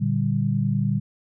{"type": "chord", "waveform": "sine", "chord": "G minor", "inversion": "first", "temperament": "equal", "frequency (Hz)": [116.54, 146.83, 196], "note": ["Bb2", "D3", "G3"], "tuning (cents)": [0, 0, 0], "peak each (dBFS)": -24, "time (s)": [0, 1], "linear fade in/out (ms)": 20, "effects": []}